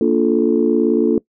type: chord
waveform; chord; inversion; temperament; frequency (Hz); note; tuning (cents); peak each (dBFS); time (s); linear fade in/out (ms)
sine; Bb major seventh; none; just; 233.1 / 291.4 / 349.6 / 437; Bb3 / D4 / F4 / A4; 0 / -13 / +2 / -12; -17; 0.01-1.18; 2
effects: noise-tail reverb RT60 0.1 s tail -23 dB re dry + tanh soft clip ceiling -2 dBFS